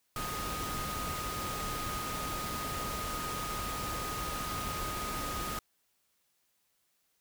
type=tone in noise; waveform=sine; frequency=1244.5 Hz; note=D#6; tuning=in tune; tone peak=-38 dBFS; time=0.16-5.59 s; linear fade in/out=2 ms; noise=pink; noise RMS=-38 dBFS; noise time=0.16-5.59 s; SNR=-3 dB; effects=white hiss -75 dBFS RMS until 7.2 s